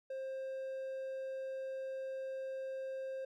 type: tone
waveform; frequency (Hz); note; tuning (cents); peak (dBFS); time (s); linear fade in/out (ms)
triangle; 530; C5; +22; -37; 0.1-3.25; 5
effects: none